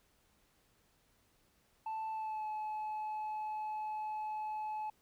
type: tone with pitch glide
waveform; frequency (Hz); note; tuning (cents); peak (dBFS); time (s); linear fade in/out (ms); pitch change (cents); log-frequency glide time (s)
sine; 880 to 857.9; A5 to A5; 0 to -44; -34; 1.86-4.9; 5; -44; 2.11-2.47
effects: tanh soft clip ceiling -36 dBFS + pink hiss -72 dBFS RMS until 5.01 s